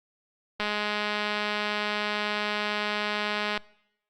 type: click train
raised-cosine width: 0.3 ms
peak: -13 dBFS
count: 623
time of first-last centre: 0.6-3.576 s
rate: 209 Hz
effects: noise-tail reverb RT60 0.8 s tail -23 dB re dry + Opus 48 kbps